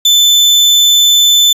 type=tone; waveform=35% pulse; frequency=3520 Hz; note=A7; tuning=in tune; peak=-3 dBFS; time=0.05-1.53 s; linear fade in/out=5 ms; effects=resampled to 32000 Hz